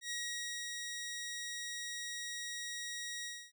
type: tone with ADSR envelope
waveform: 15% pulse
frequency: 1900 Hz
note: A#6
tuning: 33 cents sharp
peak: -31 dBFS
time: 0.01-3.52 s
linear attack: 92 ms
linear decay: 570 ms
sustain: -3 dB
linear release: 270 ms
effects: none